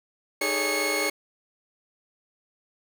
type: tone cluster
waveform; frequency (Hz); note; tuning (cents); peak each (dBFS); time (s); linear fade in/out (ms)
sawtooth; 307.9 / 407.6 / 432 / 560 / 2185; D#4 / G#4 / A4 / C#5 / C#7; -18 / -32 / -32 / +18 / -26; -30 / -27 / -32 / -27 / -23; 0.41-1.1; 5
effects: none